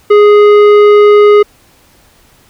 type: tone with tanh clipping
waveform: sine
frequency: 415.3 Hz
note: G#4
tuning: in tune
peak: -3 dBFS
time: 0.1-1.43 s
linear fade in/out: 10 ms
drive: 12 dB
effects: pink hiss -46 dBFS RMS until 2.49 s